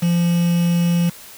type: tone with quantisation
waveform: triangle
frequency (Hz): 172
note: F3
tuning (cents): -26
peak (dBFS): -12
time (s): 0.02-1.1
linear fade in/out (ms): 10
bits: 5
effects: white hiss -40 dBFS RMS until 1.37 s